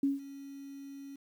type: tone with ADSR envelope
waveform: sine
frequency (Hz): 277.2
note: C#4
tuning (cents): 0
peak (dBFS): -24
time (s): 0.03-1.16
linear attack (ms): 4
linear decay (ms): 160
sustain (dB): -19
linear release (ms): 5
effects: 10-bit